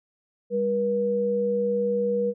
sine tone pair together, 199.88 / 481.2 Hz, G3 / B4, +34 / -45 cents, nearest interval octave + minor third, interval 1521 cents, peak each -29 / -22 dBFS, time 0.5-2.34 s, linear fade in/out 50 ms, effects none

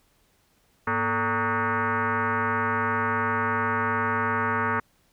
sine tone with frequency modulation, 103.3 Hz, G#2, 9 cents flat, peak -22 dBFS, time 0.87-4.8 s, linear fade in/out 5 ms, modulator 341 Hz, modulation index 4.8, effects pink hiss -65 dBFS RMS until 5.12 s

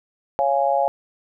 sine chord, Db major, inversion none, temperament just, 554.4 / 693 / 831.5 Hz, Db5 / F5 / Ab5, 0 / -14 / +2 cents, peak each -21 dBFS, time 0.39-0.88 s, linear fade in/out 0 ms, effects none

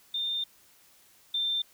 sine tone pair in turn, 3613 / 3580 Hz, A7 / A7, +45 / +29 cents, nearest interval unison, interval 16 cents, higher first, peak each -28 / -26 dBFS, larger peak second, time 0.14-0.44 / 1.34-1.62 s, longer first, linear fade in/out 5 ms, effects white hiss -60 dBFS RMS until 1.73 s

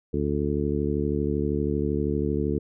harmonic tone, 72.7 Hz, D2, 17 cents flat, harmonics 1 / 2 / 3 / 4 / 5 / 6, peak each -30 / -30 / -30 / -30 / -30 / -30 dBFS, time 0.13-2.59 s, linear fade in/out 10 ms, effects none

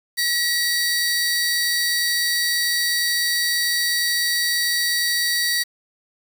sawtooth tone pair together, 1927 / 4583 Hz, B6 / D8, -43 / -43 cents, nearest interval octave + minor third, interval 1500 cents, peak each -18 / -19 dBFS, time 0.17-5.64 s, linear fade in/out 20 ms, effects 7-bit

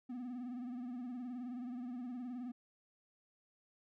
triangle tone with vibrato, 246.9 Hz, B3, in tune, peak -39 dBFS, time 0.09-2.52 s, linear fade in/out 10 ms, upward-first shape sine, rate 19 Hz, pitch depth 76 cents each way, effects none

